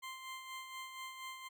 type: tone with tremolo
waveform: 20% pulse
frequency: 1046.5 Hz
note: C6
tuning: in tune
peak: -38 dBFS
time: 0.02-1.49 s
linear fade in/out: 20 ms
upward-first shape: sine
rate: 4.2 Hz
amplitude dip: 50%
effects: none